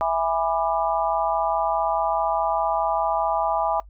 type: chord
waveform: sine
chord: E dominant seventh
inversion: none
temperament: just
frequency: 659.3 / 824.1 / 988.9 / 1186.7 Hz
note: E5 / G#5 / B5 / D6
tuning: 0 / -14 / +2 / +18 cents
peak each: -24 / -24 / -27 / -28 dBFS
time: 0.01-3.8 s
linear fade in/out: 0 ms
effects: noise-tail reverb RT60 0.1 s tail -21 dB re dry + added 50 Hz sine -43 dBFS peak until 3.89 s